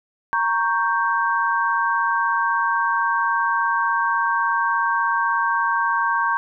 sine chord, G diminished, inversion first, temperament equal, 932.3 / 1108.7 / 1568 Hz, Bb5 / Db6 / G6, 0 / 0 / 0 cents, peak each -22 dBFS, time 0.33-6.37 s, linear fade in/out 0 ms, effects none

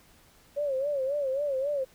sine tone with vibrato, 554.4 Hz, C#5, in tune, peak -26 dBFS, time 0.56-1.85 s, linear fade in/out 20 ms, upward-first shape sine, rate 3.7 Hz, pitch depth 110 cents each way, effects pink hiss -59 dBFS RMS until 1.94 s

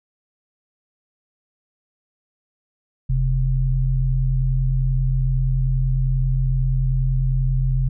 sine tone pair together, 41.2 / 130.81 Hz, E1 / C3, 0 / 0 cents, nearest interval octave + minor sixth, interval 2000 cents, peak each -19 dBFS, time 3.09-7.89 s, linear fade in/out 10 ms, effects none

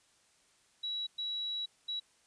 sine tone bursts at uneven times, 3900 Hz, B7, 23 cents flat, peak -34 dBFS, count 3, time 0.83-1.07 / 1.18-1.66 / 1.88-2 s, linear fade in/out 10 ms, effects white hiss -68 dBFS RMS until 2.26 s + resampled to 22050 Hz

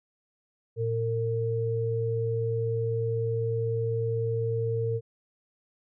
sine tone pair together, 114 / 456 Hz, A#2 / A#4, -38 / -38 cents, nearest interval 2 octaves, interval 2400 cents, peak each -28 / -28 dBFS, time 0.76-5.01 s, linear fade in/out 50 ms, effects none

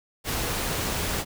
pink noise, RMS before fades -28 dBFS, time 0.24-1.25 s, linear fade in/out 50 ms, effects none

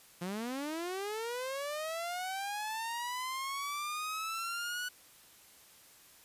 sawtooth linear sweep, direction up, 170 to 1484 Hz, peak -32 dBFS, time 0.21-4.89 s, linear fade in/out 10 ms, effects white hiss -59 dBFS RMS until 6.24 s + resampled to 32000 Hz

